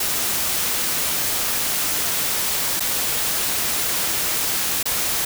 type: noise with dropouts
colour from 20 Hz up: white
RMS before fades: -22 dBFS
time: 0-5.25 s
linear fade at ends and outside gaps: 5 ms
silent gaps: 2.797-2.804 / 4.83-4.855 s
effects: none

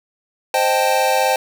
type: chord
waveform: square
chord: A half-diminished seventh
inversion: first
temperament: equal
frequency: 523.3 / 622.3 / 784 / 880 Hz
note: C5 / Eb5 / G5 / A5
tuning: 0 / 0 / 0 / 0 cents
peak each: -20 / -23 / -19 / -22 dBFS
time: 0.54-1.36 s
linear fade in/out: 2 ms
effects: none

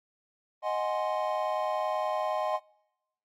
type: chord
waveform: triangle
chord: Ab dominant seventh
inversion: second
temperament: equal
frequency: 622.3 / 740 / 830.6 / 1046.5 Hz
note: Eb5 / Gb5 / Ab5 / C6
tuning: 0 / 0 / 0 / 0 cents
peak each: -29 / -32 / -33 / -32 dBFS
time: 0.62-2.6 s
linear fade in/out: 50 ms
effects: noise-tail reverb RT60 1.0 s tail -26 dB re dry + AAC 64 kbps

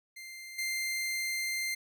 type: tone with level steps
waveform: sawtooth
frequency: 2093 Hz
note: C7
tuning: in tune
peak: -40 / -28 dBFS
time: 0.16-1.75 s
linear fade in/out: 10 ms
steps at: 0.58 s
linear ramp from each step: 10 ms
effects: none

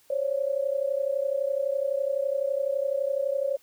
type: tone pair together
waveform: sine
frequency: 537.1 / 569 Hz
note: C5 / C#5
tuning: +45 / +45 cents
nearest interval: minor second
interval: 100 cents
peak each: -27 dBFS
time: 0.1-3.57 s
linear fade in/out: 5 ms
effects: white hiss -61 dBFS RMS until 3.62 s

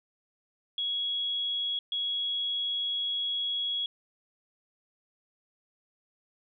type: tone bursts at uneven times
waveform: sine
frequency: 3333 Hz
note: G#7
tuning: 5 cents sharp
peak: -28 dBFS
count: 2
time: 0.78-1.79 / 1.92-3.86 s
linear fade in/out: 2 ms
effects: none

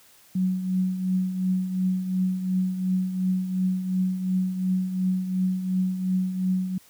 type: tone with tremolo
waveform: sine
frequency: 185.6 Hz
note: F#3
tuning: 6 cents sharp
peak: -19 dBFS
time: 0.35-6.78 s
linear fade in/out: 5 ms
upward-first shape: triangle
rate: 2.8 Hz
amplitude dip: 65%
effects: white hiss -55 dBFS RMS until 6.89 s + high-pass 60 Hz 12 dB/octave

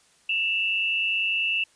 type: tone pair together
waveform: sine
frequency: 2675 / 2873 Hz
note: E7 / F7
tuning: +25 / +48 cents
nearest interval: minor second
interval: 123 cents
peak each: -23 / -29 dBFS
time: 0.29-1.64 s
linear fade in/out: 5 ms
effects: white hiss -60 dBFS RMS until 1.75 s + resampled to 22050 Hz

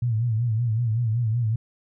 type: tone with vibrato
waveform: sine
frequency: 114.9 Hz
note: A#2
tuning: 25 cents flat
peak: -20 dBFS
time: 0.02-1.56 s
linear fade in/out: 5 ms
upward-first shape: sine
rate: 5.3 Hz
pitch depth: 110 cents each way
effects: none

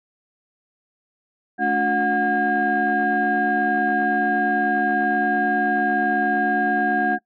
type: tone cluster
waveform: sine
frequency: 216.8 / 287.4 / 357.1 / 729 / 1620 Hz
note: A3 / D4 / F4 / F#5 / G#6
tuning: -25 / -37 / +39 / -26 / -43 cents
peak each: -26 / -25 / -28 / -20 / -22 dBFS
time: 1.58-7.19 s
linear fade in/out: 50 ms
effects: noise-tail reverb RT60 0.1 s tail -22 dB re dry + tanh soft clip ceiling -9 dBFS

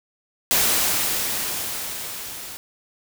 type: noise with level ramp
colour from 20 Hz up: white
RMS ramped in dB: -18 to -36 dBFS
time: 0.51-2.57 s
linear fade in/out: 0 ms
effects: none

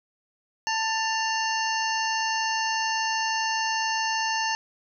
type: harmonic tone with a mistuned harmonic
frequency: 887 Hz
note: A5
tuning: 14 cents sharp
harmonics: 1 / 2 / 3 / 5 / 6 / 7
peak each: -27 / -30 / -32 / -34 / -35 / -35 dBFS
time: 0.67-4.55 s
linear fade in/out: 0 ms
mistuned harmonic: 3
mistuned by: +78 cents
effects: none

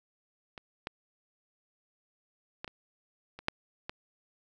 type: clicks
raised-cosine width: 0.3 ms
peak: -27 / -19 / -21 / -26 / -28 / -11 / -20 dBFS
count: 7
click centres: 0.578 / 0.871 / 2.645 / 2.678 / 3.39 / 3.484 / 3.895 s
effects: none

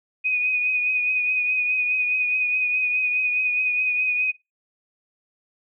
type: tone with vibrato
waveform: sine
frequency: 2489 Hz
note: D#7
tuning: in tune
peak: -19 dBFS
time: 0.24-4.32 s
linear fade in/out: 20 ms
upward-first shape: triangle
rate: 4.8 Hz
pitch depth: 30 cents each way
effects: noise-tail reverb RT60 0.2 s tail -18 dB re dry

